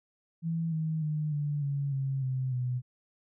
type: tone with pitch steps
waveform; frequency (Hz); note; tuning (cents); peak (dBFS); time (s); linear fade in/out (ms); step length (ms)
sine; 164.81 / 158.46 / 152.36 / 146.49 / 140.85 / 135.42 / 130.21 / 125.19; E3 / D#3 / D#3 / D3 / C#3 / C#3 / C3 / B2; 0 / +32 / -36 / -4 / +28 / -40 / -8 / +24; -28; 0.42-2.82; 50; 300
effects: none